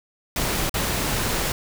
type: noise with dropouts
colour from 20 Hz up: pink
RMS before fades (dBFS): -24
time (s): 0.36-1.52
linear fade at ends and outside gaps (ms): 2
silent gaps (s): 0.695-0.741
effects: none